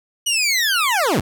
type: linear sweep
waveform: 20% pulse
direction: down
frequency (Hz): 2960 to 57.2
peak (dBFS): -11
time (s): 0.26-1.21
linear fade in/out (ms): 10
effects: none